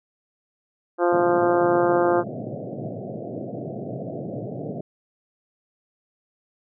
harmonic tone, 174.61 Hz, F3, in tune, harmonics 2 / 3 / 4 / 5 / 6 / 7 / 8 / 9, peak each -20 / -22 / -24 / -29 / -31 / -30 / -34 / -36 dBFS, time 0.98-2.24 s, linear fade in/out 50 ms
pink band-pass noise, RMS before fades -32 dBFS, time 1.12-4.81 s, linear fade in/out 5 ms, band 110 to 710 Hz, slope 96 dB/octave
effects none

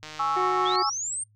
click train, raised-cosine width 0.2 ms, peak -22 dBFS, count 113, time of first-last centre 0.03-0.757 s, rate 154 Hz
sine chord, C# minor, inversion second, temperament equal, 830.6 / 1108.7 / 1318.5 Hz, G#5 / C#6 / E6, 0 / 0 / 0 cents, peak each -28 / -28 / -26 dBFS, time 0.19-0.9 s, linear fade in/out 10 ms
harmonic tone, 367.6 Hz, F#4, 11 cents flat, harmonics 1 / 2 / 3 / 5 / 6, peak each -27 / -33 / -37 / -41 / -43 dBFS, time 0.36-0.83 s, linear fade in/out 10 ms
sine linear sweep, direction up, 3181 to 8870 Hz, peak -28 dBFS, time 0.65-1.24 s, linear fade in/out 10 ms
effects noise-tail reverb RT60 0.1 s tail -24 dB re dry + added 105 Hz sine -58 dBFS peak until 1.35 s

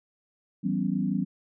sine chord, C# half-diminished seventh, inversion first, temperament equal with one note detuned, 164.81 / 191.41 / 246.9 / 277.2 Hz, E3 / G3 / B3 / C#4, 0 / -41 / 0 / 0 cents, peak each -32 / -27 / -31 / -32 dBFS, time 0.63-1.25 s, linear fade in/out 20 ms, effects none

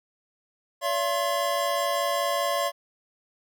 square tone cluster, 572 / 677 / 1063 Hz, D5 / E5 / C6, -46 / +46 / +27 cents, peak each -29 dBFS, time 0.81-2.72 s, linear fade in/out 50 ms, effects none

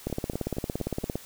two click trains, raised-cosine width 2 ms, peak -15 / -24 dBFS, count 20 / 5, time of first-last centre 0.07-1.156 / 0.1-1.037 s, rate 17.5 / 4.27 Hz, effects white hiss -48 dBFS RMS until 1.25 s

